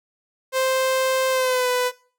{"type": "tone with pitch glide", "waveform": "sawtooth", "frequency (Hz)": [523, 497.9], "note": ["C5", "B4"], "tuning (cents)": [-1, 14], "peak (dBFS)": -15, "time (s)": [0.52, 1.92], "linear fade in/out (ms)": 50, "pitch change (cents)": -85, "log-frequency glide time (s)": [1.3, 1.69], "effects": ["noise-tail reverb RT60 0.4 s tail -20 dB re dry"]}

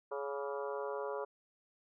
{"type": "harmonic tone with a mistuned harmonic", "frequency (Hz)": 140, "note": "C#3", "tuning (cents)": 18, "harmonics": [3, 4, 5, 6, 7, 8, 9, 10], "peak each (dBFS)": [-40, -41, -49, -50, -45, -48, -54, -52], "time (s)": [0.11, 1.25], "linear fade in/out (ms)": 10, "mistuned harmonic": 8, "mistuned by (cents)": 54, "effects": []}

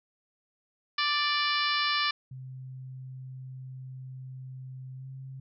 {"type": "harmonic tone", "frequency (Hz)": 587.3, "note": "D5", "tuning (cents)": 0, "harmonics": [2, 3, 4, 5, 6, 7, 8, 9], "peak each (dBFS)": [-30, -32, -33, -34, -35, -35, -36, -37], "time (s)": [0.98, 2.11], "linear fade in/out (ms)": 5}
{"type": "tone with pitch glide", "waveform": "sine", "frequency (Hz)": [130, 132.81], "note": ["C3", "C3"], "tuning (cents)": [-11, 26], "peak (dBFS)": -39, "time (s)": [2.31, 5.4], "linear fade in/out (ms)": 5, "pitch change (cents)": 37, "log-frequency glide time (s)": [4.95, 5.07]}
{"effects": []}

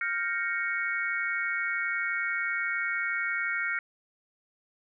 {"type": "chord", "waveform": "sine", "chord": "G half-diminished seventh", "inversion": "third", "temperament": "equal", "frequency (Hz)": [1396.9, 1568, 1864.7, 2217], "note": ["F6", "G6", "Bb6", "Db7"], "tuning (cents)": [0, 0, 0, 0], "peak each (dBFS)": [-32, -36, -33, -32], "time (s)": [0.01, 3.79], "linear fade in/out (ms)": 2, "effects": []}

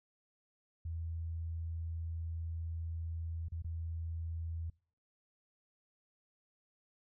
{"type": "tone with dropouts", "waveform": "sine", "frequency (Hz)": 82.41, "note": "E2", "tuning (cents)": 0, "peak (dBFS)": -37, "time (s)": [0.85, 4.7], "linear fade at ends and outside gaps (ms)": 5, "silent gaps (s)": [[3.485, 3.52], [3.622, 3.644]], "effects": ["noise-tail reverb RT60 0.5 s tail -26 dB re dry"]}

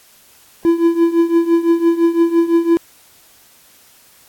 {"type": "tone with tremolo", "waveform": "triangle", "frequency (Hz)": 336, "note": "E4", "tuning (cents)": 33, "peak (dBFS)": -5, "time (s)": [0.65, 2.77], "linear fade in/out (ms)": 0, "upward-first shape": "triangle", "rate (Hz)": 5.9, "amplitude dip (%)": 85, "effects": ["white hiss -48 dBFS RMS until 4.28 s", "AAC 64 kbps"]}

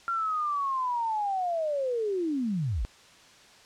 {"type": "linear sweep", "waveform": "sine", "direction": "down", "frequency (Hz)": [1382, 40.6], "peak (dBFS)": -26, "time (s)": [0.08, 2.85], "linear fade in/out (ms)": 0, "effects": ["white hiss -54 dBFS RMS until 3.65 s", "low-pass 6000 Hz 12 dB/octave"]}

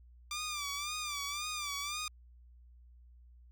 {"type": "tone with vibrato", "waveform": "10% pulse", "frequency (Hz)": 1181, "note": "D6", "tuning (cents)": 9, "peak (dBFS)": -28, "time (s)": [0.31, 2.08], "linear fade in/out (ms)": 2, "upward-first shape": "sine", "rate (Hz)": 1.9, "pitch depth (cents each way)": 79, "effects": ["added 60 Hz sine -55 dBFS peak until 3.51 s"]}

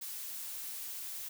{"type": "noise", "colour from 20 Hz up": "blue", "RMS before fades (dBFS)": -42, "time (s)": [0.01, 1.29], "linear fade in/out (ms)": 10, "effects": []}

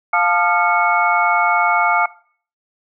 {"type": "tone cluster", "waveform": "sine", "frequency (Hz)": [702, 878, 1208, 1390, 2201], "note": ["F5", "A5", "D6", "F6", "C#7"], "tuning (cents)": [9, -4, 48, -9, -13], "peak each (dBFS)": -19, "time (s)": [0.13, 2.06], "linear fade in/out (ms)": 5, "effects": ["noise-tail reverb RT60 0.5 s tail -21 dB re dry"]}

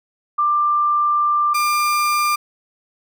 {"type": "tone pair in turn", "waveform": ["sine", "35% pulse"], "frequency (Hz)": [1186, 1194.9], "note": ["D6", "D6"], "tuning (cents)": [17, 30], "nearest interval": "unison", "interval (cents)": 13, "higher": "second", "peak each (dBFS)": -14, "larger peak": "neither", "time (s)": [[0.38, 1.54], [1.54, 2.36]], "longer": "first", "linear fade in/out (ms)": 10, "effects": []}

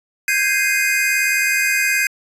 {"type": "chord", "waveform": "square", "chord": "Ab major seventh", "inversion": "third", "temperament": "equal with one note detuned", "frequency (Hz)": [1568, 1646.9, 2093, 2489], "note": ["G6", "Ab6", "C7", "Eb7"], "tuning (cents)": [0, -15, 0, 0], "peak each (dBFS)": [-24, -23, -21, -20], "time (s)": [0.28, 2.07], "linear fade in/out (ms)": 2, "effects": ["resampled to 32000 Hz"]}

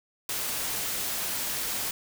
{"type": "noise", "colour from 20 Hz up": "white", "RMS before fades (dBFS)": -31, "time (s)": [0.29, 1.91], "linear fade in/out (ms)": 2, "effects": []}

